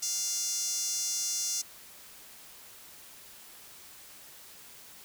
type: tone with high-pass filter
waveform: sawtooth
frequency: 700 Hz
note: F5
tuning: 4 cents sharp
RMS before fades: -32 dBFS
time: 0.02-1.62 s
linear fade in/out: 10 ms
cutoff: 6000 Hz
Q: 4.6
effects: white hiss -51 dBFS RMS until 5.04 s